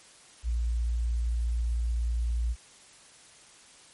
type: tone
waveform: sine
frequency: 58.27 Hz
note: A#1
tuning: in tune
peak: -25 dBFS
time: 0.43-2.56 s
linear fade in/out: 50 ms
effects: white hiss -54 dBFS RMS until 3.93 s + MP3 48 kbps